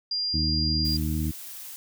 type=tone; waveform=sine; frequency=4800 Hz; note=D8; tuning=37 cents sharp; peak=-25 dBFS; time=0.11-0.97 s; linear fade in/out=5 ms
type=harmonic tone; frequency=77.78 Hz; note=D#2; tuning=in tune; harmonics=1 / 2 / 3 / 4; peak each=-27 / -30 / -32 / -33 dBFS; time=0.33-1.32 s; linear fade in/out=20 ms
type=noise; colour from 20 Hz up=blue; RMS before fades=-40 dBFS; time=0.85-1.76 s; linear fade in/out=0 ms
effects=none